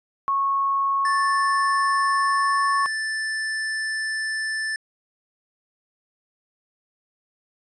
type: tone with pitch glide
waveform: sine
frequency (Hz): 1100 to 1107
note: C#6 to C#6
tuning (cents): -14 to -3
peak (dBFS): -19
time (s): 0.28-2.86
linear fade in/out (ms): 0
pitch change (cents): +11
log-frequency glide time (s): 2.16-2.59
type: tone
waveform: square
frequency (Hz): 1760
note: A6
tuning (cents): 0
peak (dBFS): -25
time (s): 1.05-4.76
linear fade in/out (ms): 2
effects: resampled to 22050 Hz